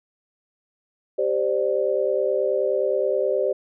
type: chord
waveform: sine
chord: G suspended fourth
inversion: none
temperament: equal with one note detuned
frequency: 392 / 523.3 / 592.8 Hz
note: G4 / C5 / D5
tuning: 0 / 0 / +16 cents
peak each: -24 / -23 / -24 dBFS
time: 1.18-3.53 s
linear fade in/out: 10 ms
effects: none